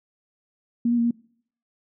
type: tone with pitch steps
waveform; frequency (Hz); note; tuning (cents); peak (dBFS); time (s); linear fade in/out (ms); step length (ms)
sine; 235.7 / 239.4 / 233.6 / 236.7; A#3 / A#3 / A#3 / A#3; +19 / +46 / +4 / +27; -18; 0.85-1.11; 5; 65
effects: noise-tail reverb RT60 0.6 s tail -23 dB re dry